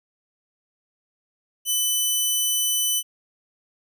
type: tone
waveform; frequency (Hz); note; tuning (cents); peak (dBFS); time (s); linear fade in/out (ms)
10% pulse; 3000; F#7; +23; -12; 1.65-3.03; 50
effects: none